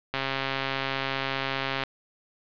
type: click train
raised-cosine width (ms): 0.3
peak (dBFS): -12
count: 230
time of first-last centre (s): 0.14-1.836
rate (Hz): 135
effects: resampled to 11025 Hz + 7-bit